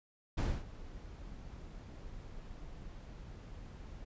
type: noise with ADSR envelope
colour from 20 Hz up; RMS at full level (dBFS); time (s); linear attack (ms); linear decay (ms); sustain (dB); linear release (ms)
brown; -30; 0.37-4.05; 15; 240; -18; 15
effects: resampled to 16000 Hz